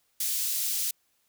white high-pass noise, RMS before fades -29 dBFS, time 0.2-0.91 s, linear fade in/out 5 ms, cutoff 4100 Hz, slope 12 dB/octave, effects white hiss -71 dBFS RMS until 1.28 s

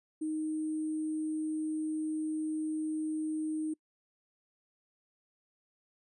sine tone with sample-and-hold, 311.1 Hz, D#4, in tune, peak -31 dBFS, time 0.21-3.74 s, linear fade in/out 10 ms, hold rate 8820 Hz, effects noise-tail reverb RT60 0.1 s tail -25 dB re dry + resampled to 24000 Hz

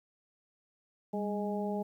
harmonic tone with a mistuned harmonic, 207.7 Hz, G#3, in tune, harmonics 1 / 2 / 3 / 4, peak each -34 / -37 / -39 / -40 dBFS, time 1.13-1.83 s, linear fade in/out 10 ms, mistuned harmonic 1, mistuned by -58 cents, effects 11-bit

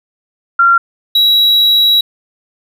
sine / triangle tone pair in turn, 1378 / 3882 Hz, F6 / B7, -24 / -31 cents, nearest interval octave + tritone, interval 1793 cents, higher second, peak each -5 / -5 dBFS, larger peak neither, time 0.59-0.78 / 1.15-2.01 s, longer second, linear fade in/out 5 ms, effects none

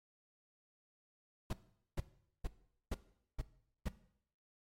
brown noise bursts, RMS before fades -36 dBFS, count 6, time 1.5-3.886 s, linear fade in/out 5 ms, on 31 ms, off 440 ms, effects noise-tail reverb RT60 0.7 s tail -17 dB re dry + MP3 64 kbps

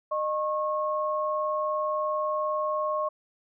sine tone pair together, 611.7 / 1089 Hz, D#5 / C#6, -30 / -31 cents, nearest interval minor seventh, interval 999 cents, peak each -28 dBFS, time 0.11-3.09 s, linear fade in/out 10 ms, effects none

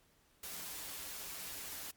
white noise with comb filter, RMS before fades -45 dBFS, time 0.43-1.91 s, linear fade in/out 5 ms, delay 8.5 ms, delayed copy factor -0.5, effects pink hiss -70 dBFS RMS until 1.96 s + MP3 96 kbps

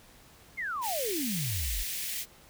sine exponential sweep, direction down, 2215 to 38.3 Hz, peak -31 dBFS, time 0.57-1.84 s, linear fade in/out 20 ms
white high-pass noise, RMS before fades -35 dBFS, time 0.81-2.26 s, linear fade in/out 50 ms, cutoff 1800 Hz, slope 48 dB/octave
effects pink hiss -56 dBFS RMS until 2.49 s

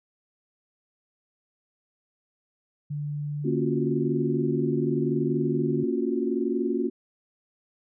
sine tone with pitch glide, 146.83 to 148.36 Hz, D3 to D3, 0 to +18 cents, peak -28 dBFS, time 2.9-5.84 s, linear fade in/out 10 ms, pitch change +18 cents, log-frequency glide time 4.3-5.37 s
sine chord, Gb major seventh, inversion first, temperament equal, 233.1 / 277.2 / 349.2 / 370 Hz, Bb3 / Db4 / F4 / Gb4, 0 / 0 / 0 / 0 cents, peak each -29 dBFS, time 3.44-6.9 s, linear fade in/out 20 ms
effects none

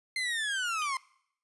30% pulse linear sweep, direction down, 2093 to 1030 Hz, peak -27 dBFS, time 0.16-0.97 s, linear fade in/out 2 ms
sine tone with exponential decay, 3066 Hz, G7, 39 cents flat, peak -32 dBFS, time 0.82-0.91 s, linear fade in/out 0 ms, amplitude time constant 19 ms
effects noise-tail reverb RT60 0.7 s tail -23 dB re dry + resampled to 24000 Hz

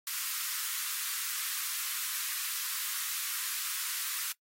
white high-pass noise, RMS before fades -35 dBFS, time 0.07-4.32 s, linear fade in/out 2 ms, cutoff 1100 Hz, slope 48 dB/octave, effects noise-tail reverb RT60 0.1 s tail -22 dB re dry + AAC 48 kbps

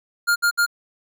square tone bursts, 1409 Hz, F6, 15 cents sharp, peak -16 dBFS, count 3, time 0.27-0.664 s, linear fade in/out 20 ms, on 90 ms, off 62 ms, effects none

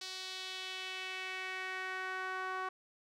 sawtooth tone with band-pass filter sweep, 374.5 Hz, F#4, 21 cents sharp, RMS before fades -41 dBFS, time 0.01-2.69 s, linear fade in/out 5 ms, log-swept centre 4500 to 1200 Hz, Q 2.2, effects none

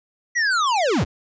square linear sweep, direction down, 1975.5 to 46.25 Hz, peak -18 dBFS, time 0.35-1.05 s, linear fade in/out 20 ms, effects resampled to 16000 Hz

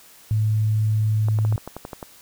sine tone, 108 Hz, A2, 32 cents flat, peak -17 dBFS, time 0.31-1.56 s, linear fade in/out 0 ms
clicks, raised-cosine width 1 ms, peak -18 dBFS, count 10, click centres 1.285 / 1.388 / 1.45 / 1.525 / 1.579 / 1.676 / 1.766 / 1.851 / 1.932 / 2.028 s
effects white hiss -49 dBFS RMS until 2.21 s

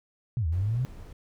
sine linear two-way sweep, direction down then up, 132 to 75.4 to 132 Hz, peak -24 dBFS, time 0.37-0.85 s, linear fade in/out 0 ms, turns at 0.47 s
brown noise, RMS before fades -44 dBFS, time 0.52-1.13 s, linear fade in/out 5 ms
effects none

